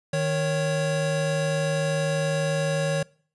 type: tone pair together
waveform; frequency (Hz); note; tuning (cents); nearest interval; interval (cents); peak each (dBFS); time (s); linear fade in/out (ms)
square; 155.46 / 554; D#3 / C#5; -1 / -1; octave + minor seventh; 2200; -26; 0.13-3.03; 5
effects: noise-tail reverb RT60 0.5 s tail -24 dB re dry + resampled to 24000 Hz